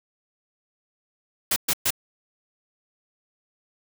white noise bursts, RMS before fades -22 dBFS, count 3, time 1.51-1.906 s, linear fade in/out 5 ms, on 52 ms, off 120 ms, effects none

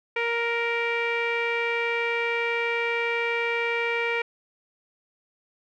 sawtooth tone with low-pass filter, 467.7 Hz, A#4, 6 cents sharp, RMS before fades -26 dBFS, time 0.16-4.22 s, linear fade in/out 5 ms, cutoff 2300 Hz, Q 5.4, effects none

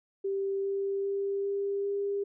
sine tone with pitch steps, 392 / 394.3 / 396.6 / 398.9 / 401.2 Hz, G4 / G4 / G4 / G4 / G4, 0 / +10 / +20 / +30 / +40 cents, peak -28 dBFS, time 0.24-2.24 s, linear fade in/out 10 ms, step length 400 ms, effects none

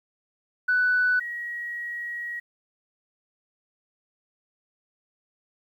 sine tone pair in turn, 1491 / 1903.4 Hz, F#6 / A#6, +13 / +36 cents, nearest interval major third, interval 423 cents, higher second, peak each -18 / -30 dBFS, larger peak first, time 0.68-1.2 / 1.2-2.4 s, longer second, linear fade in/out 10 ms, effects tanh soft clip ceiling -14 dBFS + 10-bit

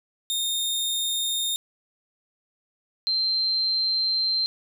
sawtooth / sine tone pair in turn, 3666 / 4135 Hz, A#7 / C8, -30 / -21 cents, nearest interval major second, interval 209 cents, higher second, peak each -21 dBFS, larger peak neither, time 0.3-1.56 / 3.07-4.46 s, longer second, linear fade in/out 0 ms, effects none

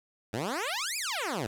10% pulse exponential two-way sweep, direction up then down, 98 to 2600 to 98 Hz, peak -22 dBFS, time 0.33-1.47 s, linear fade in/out 5 ms, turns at 0.97 s, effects low-pass 12000 Hz 12 dB/octave + 8-bit

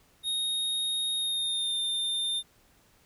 square tone with pitch glide, 3729 to 3610 Hz, A#7 to A7, 0 to +44 cents, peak -28 dBFS, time 0.23-2.43 s, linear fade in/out 50 ms, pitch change -56 cents, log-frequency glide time 1.16-1.78 s, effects pink hiss -63 dBFS RMS until 3.05 s

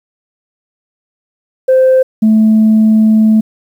sine tone pair in turn, 520 / 218.2 Hz, C5 / A3, -11 / -14 cents, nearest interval octave + minor third, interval 1503 cents, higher first, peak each -3 dBFS, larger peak neither, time 1.68-2.03 / 2.22-3.41 s, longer second, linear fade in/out 10 ms, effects tanh soft clip ceiling -2 dBFS + 7-bit

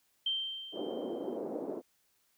sine tone with exponential decay, 3136 Hz, G7, in tune, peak -28 dBFS, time 0.26-1.37 s, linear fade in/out 5 ms, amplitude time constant 240 ms
white band-pass noise, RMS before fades -38 dBFS, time 0.72-1.82 s, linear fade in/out 50 ms, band 260 to 520 Hz, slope 24 dB/octave
effects white hiss -73 dBFS RMS until 2.37 s

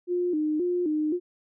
sine tone with vibrato, 329.6 Hz, E4, in tune, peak -23 dBFS, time 0.07-1.2 s, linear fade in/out 50 ms, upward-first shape square, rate 1.9 Hz, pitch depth 130 cents each way, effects none

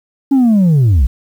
sine linear sweep, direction down, 281.7 to 52 Hz, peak -4 dBFS, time 0.31-1.07 s, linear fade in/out 10 ms, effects tanh soft clip ceiling -6 dBFS + 7-bit

